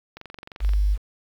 click train, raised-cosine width 0.3 ms, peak -23 dBFS, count 14, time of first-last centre 0.17-0.735 s, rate 23 Hz
sine tone, 50.2 Hz, G1, 42 cents sharp, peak -17 dBFS, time 0.6-0.98 s, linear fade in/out 50 ms
effects 8-bit

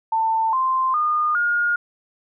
sine tone with pitch steps, 893 / 1043.7 / 1219.9 / 1425.8 Hz, A5 / C6 / D#6 / F6, +25 / -5 / -35 / +35 cents, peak -17 dBFS, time 0.12-1.76 s, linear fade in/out 5 ms, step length 410 ms, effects none

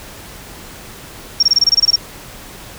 sine tone bursts, 5540 Hz, F8, 15 cents flat, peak -7 dBFS, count 11, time 1.4-1.959 s, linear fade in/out 5 ms, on 29 ms, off 24 ms, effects pink hiss -35 dBFS RMS until 2.78 s

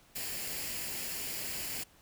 white noise with comb filter, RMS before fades -38 dBFS, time 0.15-1.84 s, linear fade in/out 10 ms, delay 0.41 ms, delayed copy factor +0.5, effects pink hiss -62 dBFS RMS until 2.01 s

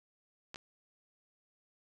clicks, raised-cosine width 0.2 ms, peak -26 dBFS, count 2, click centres 0.544 / 0.559 s, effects resampled to 24000 Hz

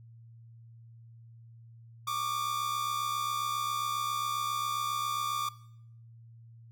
45% pulse tone pair together, 1132.6 / 1200 Hz, C#6 / D6, +37 / +37 cents, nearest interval minor second, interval 100 cents, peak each -35 / -33 dBFS, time 2.07-5.49 s, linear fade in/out 5 ms, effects noise-tail reverb RT60 0.7 s tail -18 dB re dry + added 115 Hz sine -50 dBFS peak until 6.71 s

